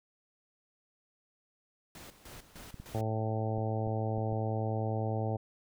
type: noise with tremolo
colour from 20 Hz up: pink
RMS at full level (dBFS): -49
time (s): 1.95-3.01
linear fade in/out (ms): 2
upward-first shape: square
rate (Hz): 3.3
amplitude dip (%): 70
type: clicks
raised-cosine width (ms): 5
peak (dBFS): -32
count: 6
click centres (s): 2.743 / 2.8 / 3.583 / 3.874 / 4.182 / 4.326
type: harmonic tone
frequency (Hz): 110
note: A2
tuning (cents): 0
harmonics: 1 / 2 / 3 / 4 / 5 / 6 / 7 / 8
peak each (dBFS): -32 / -40 / -42 / -40 / -40 / -42 / -40 / -49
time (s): 2.94-5.37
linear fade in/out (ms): 10
effects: none

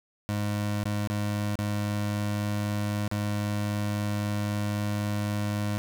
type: tone with dropouts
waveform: 25% pulse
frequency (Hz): 103.83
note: G#2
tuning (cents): 0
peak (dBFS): -23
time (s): 0.29-5.78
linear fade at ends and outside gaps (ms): 0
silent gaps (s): 0.839-0.855 / 1.074-1.1 / 1.555-1.589 / 3.079-3.114
effects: none

